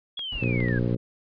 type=linear sweep; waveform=sine; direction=down; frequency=3381 to 1568 Hz; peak=-30 dBFS; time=0.17-0.79 s; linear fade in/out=5 ms
type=clicks; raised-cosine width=0.3 ms; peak=-25 dBFS; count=4; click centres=0.193 / 0.436 / 0.604 / 0.685 s
type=noise; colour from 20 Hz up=brown; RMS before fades=-36 dBFS; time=0.32-0.95 s; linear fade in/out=2 ms
type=harmonic tone; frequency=59.8 Hz; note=A#1; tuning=45 cents sharp; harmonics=2 / 3 / 4 / 5 / 6 / 7 / 8 / 9; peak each=-25 / -29 / -31 / -33 / -35 / -36 / -37 / -38 dBFS; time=0.41-0.97 s; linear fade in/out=20 ms
effects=resampled to 11025 Hz